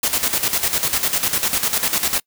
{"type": "noise with tremolo", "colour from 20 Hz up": "white", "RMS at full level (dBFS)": -18, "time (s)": [0.03, 2.2], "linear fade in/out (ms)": 5, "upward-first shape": "square", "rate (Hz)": 10, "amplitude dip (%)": 65, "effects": ["noise-tail reverb RT60 0.1 s tail -25 dB re dry"]}